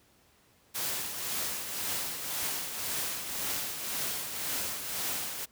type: noise with tremolo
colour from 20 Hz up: white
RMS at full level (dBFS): -32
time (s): 0.74-5.46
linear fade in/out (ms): 20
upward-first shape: triangle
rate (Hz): 1.9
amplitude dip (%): 55
effects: pink hiss -64 dBFS RMS until 5.51 s + high-pass 60 Hz 12 dB/octave